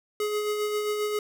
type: tone with tremolo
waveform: square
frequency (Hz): 420.3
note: G#4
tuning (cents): +21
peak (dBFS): -25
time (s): 0.2-1.19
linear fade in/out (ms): 2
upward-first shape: sine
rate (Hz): 7.5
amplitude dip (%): 35
effects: none